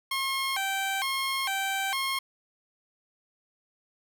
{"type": "tone with vibrato", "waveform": "15% pulse", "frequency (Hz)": 915, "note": "A#5", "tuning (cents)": -32, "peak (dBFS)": -21, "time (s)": [0.11, 2.19], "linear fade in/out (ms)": 5, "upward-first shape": "square", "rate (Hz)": 1.1, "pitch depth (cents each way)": 280, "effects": []}